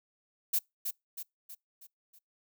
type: noise with echo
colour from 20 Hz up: violet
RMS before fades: -28 dBFS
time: 0.53-0.59 s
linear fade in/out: 10 ms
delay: 320 ms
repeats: 5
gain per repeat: -6 dB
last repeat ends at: 2.19 s
effects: noise-tail reverb RT60 0.2 s tail -26 dB re dry